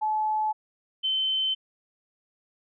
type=tone pair in turn; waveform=sine; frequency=861 / 3075 Hz; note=A5 / G7; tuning=-38 / -34 cents; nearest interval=octave + minor seventh; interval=2204 cents; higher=second; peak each=-23 dBFS; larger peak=neither; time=0.01-0.53 / 1.03-1.55 s; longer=neither; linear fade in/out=20 ms; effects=none